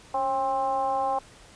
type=tone with frequency modulation; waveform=sine; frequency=799 Hz; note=G5; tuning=33 cents sharp; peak=-23 dBFS; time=0.14-1.19 s; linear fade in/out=5 ms; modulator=259 Hz; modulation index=0.91; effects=pink hiss -51 dBFS RMS until 1.55 s + resampled to 22050 Hz